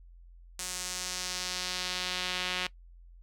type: tone with band-pass filter sweep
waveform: sawtooth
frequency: 181.9 Hz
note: F#3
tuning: 29 cents flat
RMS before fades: -35 dBFS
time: 0.59-2.67 s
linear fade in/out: 0 ms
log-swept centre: 7700 to 3000 Hz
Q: 1.5
effects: noise-tail reverb RT60 0.1 s tail -20 dB re dry + added 43 Hz sine -50 dBFS peak until 3.22 s